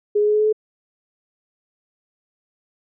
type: tone with pitch steps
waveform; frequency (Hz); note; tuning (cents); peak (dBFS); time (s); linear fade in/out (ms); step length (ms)
sine; 415.3 / 418.4 / 421.6 / 424.8 / 428 / 431.2; G#4 / G#4 / G#4 / G#4 / A4 / A4; 0 / +13 / +26 / +39 / -48 / -35; -14; 0.15-0.528; 10; 63
effects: none